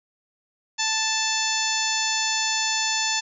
harmonic tone, 880 Hz, A5, in tune, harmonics 1 / 2 / 3 / 4 / 5 / 6 / 7 / 8, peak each -30 / -30 / -30 / -30 / -30 / -30 / -30 / -30 dBFS, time 0.78-3.21 s, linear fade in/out 20 ms, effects none

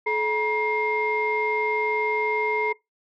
sine tone cluster, 430.6 / 957 / 2120 Hz, A4 / A#5 / C7, -37 / +45 / +22 cents, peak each -25 dBFS, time 0.06-2.73 s, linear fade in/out 10 ms, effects noise-tail reverb RT60 0.2 s tail -23 dB re dry + tanh soft clip ceiling -13 dBFS

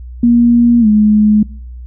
sine tone with pitch glide, 237.5 to 211.6 Hz, A#3 to G#3, +33 to +33 cents, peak -5 dBFS, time 0.23-1.43 s, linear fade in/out 5 ms, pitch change -200 cents, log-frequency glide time 0.8-0.87 s, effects noise-tail reverb RT60 0.7 s tail -25 dB re dry + added 61 Hz sine -26 dBFS peak until 1.86 s

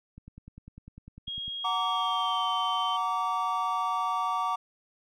click train, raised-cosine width 5 ms, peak -33 dBFS, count 14, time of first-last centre 0.18-1.48 s, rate 10 Hz
sine tone with pitch glide, 3273 to 3096 Hz, G#7 to G7, -26 to -22 cents, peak -33 dBFS, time 1.27-2.97 s, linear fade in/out 10 ms, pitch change -96 cents, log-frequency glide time 1.9-2.49 s
triangle chord, Gb augmented, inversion none, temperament just, 740 / 925 / 1156.2 Hz, Gb5 / Bb5 / D6, 0 / -14 / -27 cents, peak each -31 / -30 / -27 dBFS, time 1.64-4.56 s, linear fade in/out 10 ms
effects none

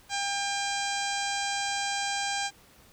harmonic tone, 800 Hz, G5, 35 cents sharp, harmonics 1 / 2 / 3 / 4 / 5 / 6 / 7 / 8 / 9 / 10, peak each -32 / -35 / -37 / -38 / -39 / -40 / -40 / -41 / -42 / -42 dBFS, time 0.09-2.51 s, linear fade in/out 50 ms, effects pink hiss -57 dBFS RMS until 2.92 s

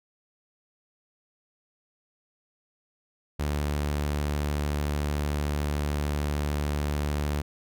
sawtooth tone, 73.42 Hz, D2, in tune, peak -22 dBFS, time 3.39-7.42 s, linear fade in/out 10 ms, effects none

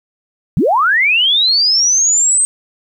sine linear sweep, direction up, 114.1 to 8372 Hz, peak -9 dBFS, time 0.57-2.45 s, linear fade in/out 0 ms, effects 8-bit

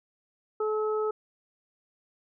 harmonic tone, 430 Hz, A4, 40 cents flat, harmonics 1 / 2 / 3, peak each -26 / -39 / -34 dBFS, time 0.6-1.11 s, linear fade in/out 5 ms, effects none

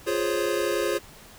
square chord, Db major seventh, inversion first, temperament equal, 349.2 / 415.3 / 523.3 / 554.4 Hz, F4 / Ab4 / C5 / Db5, 0 / 0 / 0 / 0 cents, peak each -29 / -29 / -31 / -31 dBFS, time 0.06-0.99 s, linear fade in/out 20 ms, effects pink hiss -48 dBFS RMS until 1.38 s

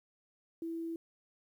sine tone with quantisation, 330.7 Hz, E4, 6 cents sharp, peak -36 dBFS, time 0.62-0.96 s, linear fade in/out 2 ms, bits 11, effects none

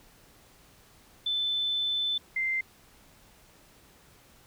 sine tone pair in turn, 3520 / 2085 Hz, A7 / C7, 0 / -7 cents, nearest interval major sixth, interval 907 cents, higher first, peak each -26 dBFS, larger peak neither, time 1.26-2.18 / 2.36-2.61 s, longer first, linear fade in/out 5 ms, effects pink hiss -58 dBFS RMS until 4.46 s

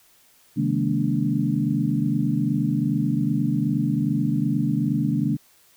sine tone cluster, 135.9 / 158.4 / 206.3 / 235 / 288.9 Hz, C#3 / D#3 / G#3 / A#3 / D4, -34 / +31 / -11 / +14 / -28 cents, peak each -26 dBFS, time 0.56-5.37 s, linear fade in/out 20 ms, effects white hiss -57 dBFS RMS until 5.76 s

